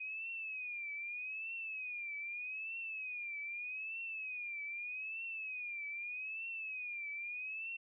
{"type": "tone with vibrato", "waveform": "sine", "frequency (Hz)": 2500, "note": "D#7", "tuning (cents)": 8, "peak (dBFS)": -40, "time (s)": [0, 7.77], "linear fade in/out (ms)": 10, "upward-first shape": "triangle", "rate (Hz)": 0.81, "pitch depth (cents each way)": 150, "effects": []}